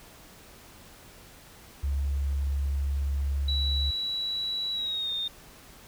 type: tone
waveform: sine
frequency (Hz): 69.7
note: C#2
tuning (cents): +10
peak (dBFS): -25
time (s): 1.83-3.91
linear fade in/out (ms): 10
type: tone with pitch glide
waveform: sine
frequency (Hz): 3921 to 3658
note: B7 to A#7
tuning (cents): -13 to -33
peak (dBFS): -28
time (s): 3.48-5.28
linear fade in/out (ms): 5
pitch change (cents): -120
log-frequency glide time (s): 4.72-5.12
effects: pink hiss -51 dBFS RMS until 5.87 s